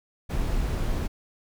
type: noise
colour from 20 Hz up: brown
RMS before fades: -26 dBFS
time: 0.29-1.08 s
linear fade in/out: 20 ms
effects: none